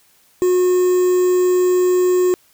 triangle tone with quantisation, 362.6 Hz, F#4, 35 cents flat, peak -10 dBFS, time 0.42-2.34 s, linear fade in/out 0 ms, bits 5, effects white hiss -55 dBFS RMS until 2.53 s

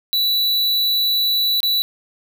square tone with dropouts, 3950 Hz, B7, in tune, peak -16 dBFS, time 0.13-1.82 s, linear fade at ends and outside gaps 0 ms, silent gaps 1.604-1.631 s, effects none

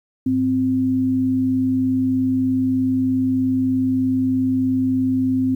sine tone pair together, 103.2 / 260 Hz, G#2 / C4, -10 / -11 cents, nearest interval octave + major third, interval 1599 cents, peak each -27 / -16 dBFS, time 0.26-5.55 s, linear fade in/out 5 ms, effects 9-bit

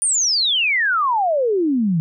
sine exponential sweep, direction down, 9510 to 155.5 Hz, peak -15 dBFS, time 0.02-2 s, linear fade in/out 0 ms, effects none

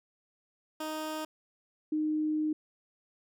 15% pulse / sine tone pair in turn, 311.1 / 307.5 Hz, D#4 / D#4, 0 / -20 cents, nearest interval unison, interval 20 cents, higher first, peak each -28 / -27 dBFS, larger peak second, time 0.8-1.25 / 1.92-2.53 s, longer second, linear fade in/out 5 ms, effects none

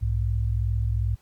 sine tone pair together, 62.4 / 104.94 Hz, B1 / G#2, +19 / +18 cents, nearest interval major sixth, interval 899 cents, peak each -24 dBFS, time 0.01-1.16 s, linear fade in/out 20 ms, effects pink hiss -63 dBFS RMS until 1.21 s + MP3 96 kbps

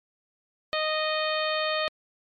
harmonic tone with a mistuned harmonic, 620 Hz, D#5, 6 cents flat, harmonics 1 / 2 / 3 / 4 / 5 / 6 / 7, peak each -28 / -31 / -33 / -34 / -35 / -36 / -36 dBFS, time 0.73-1.88 s, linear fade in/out 0 ms, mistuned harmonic 6, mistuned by -25 cents, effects MP3 64 kbps

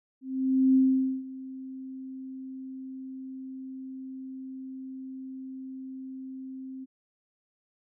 sine tone with ADSR envelope, 262.9 Hz, C4, 8 cents sharp, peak -17 dBFS, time 0.21-6.86 s, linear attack 540 ms, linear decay 480 ms, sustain -20 dB, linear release 28 ms, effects none

